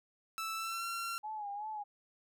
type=tone with pitch glide; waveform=sawtooth; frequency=1318.5 to 1366.6 Hz; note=E6 to F6; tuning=0 to -38 cents; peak=-33 dBFS; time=0.38-1.18 s; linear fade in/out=0 ms; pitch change=+62 cents; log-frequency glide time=0.55-0.86 s
type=tone with vibrato; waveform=sine; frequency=836 Hz; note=G#5; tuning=11 cents sharp; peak=-38 dBFS; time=1.23-1.84 s; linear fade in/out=20 ms; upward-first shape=sine; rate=2.7 Hz; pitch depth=70 cents each way
effects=none